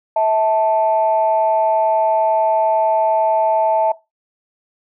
sine tone pair together, 648.9 / 880 Hz, E5 / A5, -27 / 0 cents, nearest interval perfect fourth, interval 527 cents, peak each -15 dBFS, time 0.16-3.92 s, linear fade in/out 5 ms, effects noise-tail reverb RT60 0.2 s tail -17 dB re dry + tanh soft clip ceiling -5 dBFS

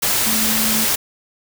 sine tone in noise, 220 Hz, A3, in tune, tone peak -23 dBFS, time 0.26-0.85 s, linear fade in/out 10 ms, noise white, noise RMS -18 dBFS, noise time 0.02-0.96 s, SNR -8 dB, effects none

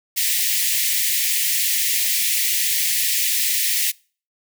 white high-pass noise, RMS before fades -20 dBFS, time 0.16-3.92 s, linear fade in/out 20 ms, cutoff 1800 Hz, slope 96 dB/octave, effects noise-tail reverb RT60 0.4 s tail -25 dB re dry

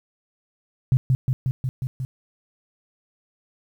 sine tone with echo, 129.3 Hz, C3, 20 cents flat, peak -13 dBFS, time 0.92-0.97 s, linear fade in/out 0 ms, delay 180 ms, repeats 6, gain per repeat -2 dB, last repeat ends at 2.05 s, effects 9-bit

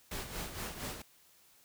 pink noise with tremolo, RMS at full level -39 dBFS, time 0.11-1.02 s, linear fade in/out 5 ms, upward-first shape sine, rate 4.3 Hz, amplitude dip 60%, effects white hiss -64 dBFS RMS until 1.64 s

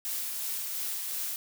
blue noise with tremolo, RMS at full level -33 dBFS, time 0.05-1.36 s, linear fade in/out 0 ms, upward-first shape sine, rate 2.8 Hz, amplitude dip 25%, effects none

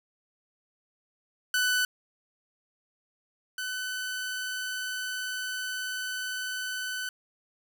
sawtooth tone pair in turn, 1497 / 1506.5 Hz, F#6 / F#6, +20 / +31 cents, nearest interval unison, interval 11 cents, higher second, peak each -20 / -28 dBFS, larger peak first, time 1.54-1.85 / 3.58-7.09 s, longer second, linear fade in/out 2 ms, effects none

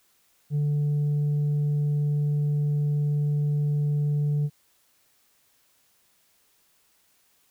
triangle tone with tanh clipping, 146.83 Hz, D3, in tune, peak -22 dBFS, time 0.5-4.5 s, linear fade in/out 50 ms, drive 7 dB, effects white hiss -65 dBFS RMS until 7.5 s

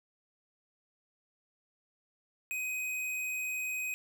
square tone, 2511 Hz, D#7, 15 cents sharp, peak -34 dBFS, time 2.51-3.94 s, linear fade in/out 0 ms, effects none

